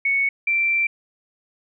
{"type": "tone pair in turn", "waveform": "sine", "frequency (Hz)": [2217, 2349], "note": ["C#7", "D7"], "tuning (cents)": [0, 0], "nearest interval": "minor second", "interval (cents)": 100, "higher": "second", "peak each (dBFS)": -17, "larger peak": "neither", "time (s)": [[0.05, 0.29], [0.47, 0.87]], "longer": "second", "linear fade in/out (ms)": 5, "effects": []}